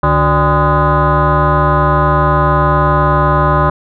sine tone with frequency modulation, 587.3 Hz, D5, in tune, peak -7 dBFS, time 0.03-3.7 s, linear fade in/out 5 ms, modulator 219 Hz, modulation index 3.3, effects tanh soft clip ceiling -3 dBFS

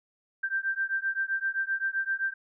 sine beating tone pair, 1568 / 1575.7 Hz, G6 / G6, 0 / +9 cents, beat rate 7.7 Hz, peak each -30 dBFS, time 0.43-2.34 s, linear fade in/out 10 ms, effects none

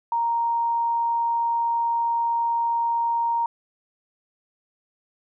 sine tone, 932.3 Hz, A#5, in tune, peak -20 dBFS, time 0.12-3.46 s, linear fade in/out 2 ms, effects none

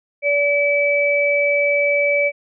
sine tone pair together, 575.3 / 2300 Hz, D5 / D7, -36 / -37 cents, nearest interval 2 octaves, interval 2399 cents, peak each -17 dBFS, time 0.22-2.32 s, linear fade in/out 50 ms, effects none

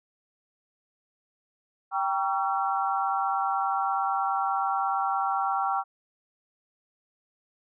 sine chord, G diminished seventh, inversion none, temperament just, 784 / 940.8 / 1128.9 / 1354.7 Hz, G5 / Bb5 / Db6 / Fb6, 0 / +16 / +31 / +47 cents, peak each -27 / -33 / -31 / -30 dBFS, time 1.91-5.84 s, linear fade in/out 50 ms, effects none

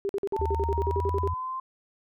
sine tone bursts, 396.9 Hz, G4, 22 cents sharp, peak -25 dBFS, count 14, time 0.05-1.275 s, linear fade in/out 0 ms, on 42 ms, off 49 ms
sine linear sweep, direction up, 880 to 1049 Hz, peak -30 dBFS, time 0.33-1.6 s, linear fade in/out 5 ms
sine tone with pitch glide, 78 to 84.08 Hz, D#2 to E2, +5 to +35 cents, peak -27 dBFS, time 0.39-1.34 s, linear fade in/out 5 ms, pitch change +130 cents, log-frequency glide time 0.8-0.96 s
effects none

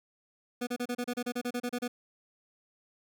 25% pulse tone bursts, 244.4 Hz, B3, 18 cents flat, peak -27 dBFS, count 14, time 0.61-1.88 s, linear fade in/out 10 ms, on 61 ms, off 32 ms, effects none

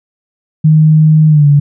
sine tone with pitch glide, 155.56 to 144.31 Hz, D#3 to D3, 0 to -30 cents, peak -3 dBFS, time 0.64-1.6 s, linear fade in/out 10 ms, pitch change -130 cents, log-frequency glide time 1.28-1.47 s, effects none

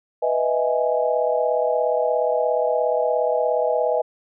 sine chord, E major seventh, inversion second, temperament equal, 493.9 / 622.3 / 659.3 / 830.6 Hz, B4 / D#5 / E5 / G#5, 0 / 0 / 0 / 0 cents, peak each -22 / -22 / -25 / -26 dBFS, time 0.22-4.02 s, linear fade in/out 10 ms, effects none

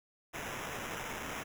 white noise with sample-and-hold, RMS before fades -41 dBFS, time 0.33-1.44 s, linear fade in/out 20 ms, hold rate 4410 Hz, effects none

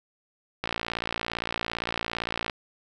click train, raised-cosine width 0.3 ms, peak -12 dBFS, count 108, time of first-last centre 0.64-2.498 s, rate 57.6 Hz, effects none

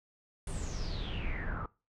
brown noise with low-pass filter sweep, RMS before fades -36 dBFS, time 0.47-1.66 s, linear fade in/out 2 ms, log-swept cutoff 9500 to 1200 Hz, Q 9.8, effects noise-tail reverb RT60 0.3 s tail -21 dB re dry

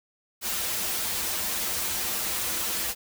white noise with comb filter, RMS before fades -29 dBFS, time 0.41-2.95 s, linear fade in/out 50 ms, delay 7.2 ms, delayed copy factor -0.75, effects none

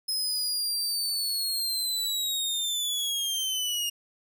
sawtooth linear sweep, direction down, 5130 to 2833 Hz, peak -24 dBFS, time 0.08-3.9 s, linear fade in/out 10 ms, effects none

